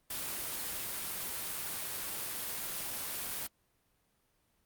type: noise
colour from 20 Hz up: white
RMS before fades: -38 dBFS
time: 0.1-3.47 s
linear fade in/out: 5 ms
effects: pink hiss -74 dBFS RMS until 4.65 s + Opus 32 kbps